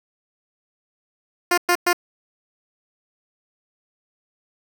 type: tone bursts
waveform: 10% pulse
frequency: 352.5 Hz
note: F4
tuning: 16 cents sharp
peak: -7 dBFS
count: 3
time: 1.51-1.931 s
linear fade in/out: 5 ms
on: 67 ms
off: 110 ms
effects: none